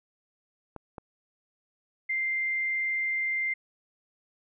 clicks, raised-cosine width 1 ms, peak -25 dBFS, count 2, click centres 0.763 / 0.982 s
sine tone, 2093 Hz, C7, in tune, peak -26 dBFS, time 2.09-3.54 s, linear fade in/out 10 ms
effects none

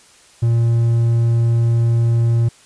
triangle tone, 116.54 Hz, A#2, in tune, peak -10 dBFS, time 0.42-2.49 s, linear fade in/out 10 ms, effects white hiss -48 dBFS RMS until 2.65 s + resampled to 22050 Hz

